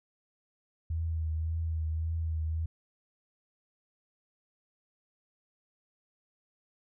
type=tone with vibrato; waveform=sine; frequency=80.5 Hz; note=E2; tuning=41 cents flat; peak=-29 dBFS; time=0.9-2.66 s; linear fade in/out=5 ms; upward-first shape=triangle; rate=1.8 Hz; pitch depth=39 cents each way; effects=none